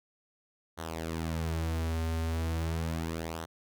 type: tone with flanger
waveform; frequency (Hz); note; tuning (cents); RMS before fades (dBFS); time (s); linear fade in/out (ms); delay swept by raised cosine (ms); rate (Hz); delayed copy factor
sawtooth; 81.5; E2; -19; -33; 0.77-3.46; 20; 0.4 to 6.2; 0.37; -0.7
effects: none